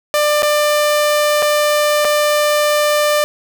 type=tone with dropouts; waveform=sawtooth; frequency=595 Hz; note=D5; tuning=22 cents sharp; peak=-8 dBFS; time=0.14-3.24 s; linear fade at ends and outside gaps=0 ms; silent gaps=0.422-0.43 / 1.422-1.426 / 2.047-2.051 s; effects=none